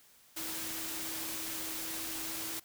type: tone in noise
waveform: sine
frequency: 322.3 Hz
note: E4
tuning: 39 cents flat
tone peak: -47 dBFS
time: 0.36-2.6 s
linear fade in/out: 10 ms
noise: white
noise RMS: -39 dBFS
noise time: 0.36-2.6 s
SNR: -11 dB
effects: white hiss -62 dBFS RMS until 2.64 s